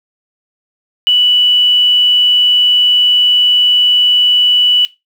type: tone with quantisation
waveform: sine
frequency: 2960 Hz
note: F#7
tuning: in tune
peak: -6 dBFS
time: 1.07-4.85 s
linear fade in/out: 0 ms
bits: 6
effects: noise-tail reverb RT60 0.2 s tail -17 dB re dry